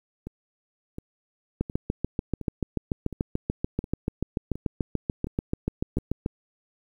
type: two click trains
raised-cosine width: 3 ms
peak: -12 / -22 dBFS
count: 33 / 9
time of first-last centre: 1.61-6.261 / 0.27-5.984 s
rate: 6.88 / 1.4 Hz
effects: 9-bit